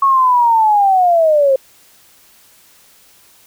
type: linear sweep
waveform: sine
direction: down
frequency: 1108.7 to 523 Hz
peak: -8 dBFS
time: 0.02-1.56 s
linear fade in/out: 5 ms
effects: white hiss -48 dBFS RMS until 3.46 s